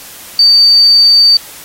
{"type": "tone", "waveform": "sine", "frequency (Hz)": 4600, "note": "D8", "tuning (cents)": -37, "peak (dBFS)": -3, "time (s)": [0.39, 1.37], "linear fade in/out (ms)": 2, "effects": ["white hiss -32 dBFS RMS until 1.64 s", "AAC 48 kbps"]}